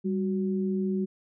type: tone pair together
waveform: sine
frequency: 196 / 370 Hz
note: G3 / F#4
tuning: 0 / 0 cents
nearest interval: major seventh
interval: 1100 cents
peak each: -26 / -31 dBFS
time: 0.04-1.06 s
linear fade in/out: 20 ms
effects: none